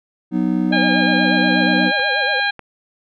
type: chord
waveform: triangle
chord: B major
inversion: second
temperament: just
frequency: 185.21 / 246.9 / 308.7 Hz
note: F#3 / B3 / D#4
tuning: +2 / 0 / -14 cents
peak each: -18 dBFS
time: 0.31-1.92 s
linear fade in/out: 50 ms
type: tone with vibrato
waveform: sine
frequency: 560 Hz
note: C#5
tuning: 18 cents sharp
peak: -24 dBFS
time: 0.71-2.4 s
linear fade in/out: 2 ms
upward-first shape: sine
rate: 8.3 Hz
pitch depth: 190 cents each way
type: harmonic tone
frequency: 810 Hz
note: G#5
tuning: 43 cents flat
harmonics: 1 / 2 / 3 / 4 / 5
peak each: -23 / -18 / -25 / -27 / -26 dBFS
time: 0.72-2.51 s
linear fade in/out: 10 ms
type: clicks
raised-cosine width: 0.5 ms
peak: -19 dBFS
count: 2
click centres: 1.996 / 2.593 s
effects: none